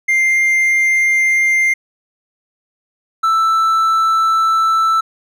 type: tone pair in turn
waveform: triangle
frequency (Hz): 2101 / 1323.5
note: C7 / E6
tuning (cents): +7 / +7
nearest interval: minor sixth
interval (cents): 800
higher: first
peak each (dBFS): -9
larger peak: neither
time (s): 0.08-1.74 / 3.23-5.01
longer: second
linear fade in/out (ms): 10
effects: none